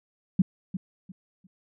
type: tone with echo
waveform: sine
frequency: 186.5 Hz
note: F#3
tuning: 14 cents sharp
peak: -15 dBFS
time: 0.39-0.42 s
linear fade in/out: 5 ms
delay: 350 ms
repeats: 3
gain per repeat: -12 dB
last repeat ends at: 1.47 s
effects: none